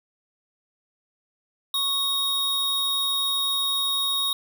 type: tone pair together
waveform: square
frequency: 1108.7 / 3748 Hz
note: C#6 / A#7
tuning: 0 / +9 cents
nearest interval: octave + major sixth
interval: 2109 cents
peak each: -34 / -23 dBFS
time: 1.74-4.33 s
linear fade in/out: 2 ms
effects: none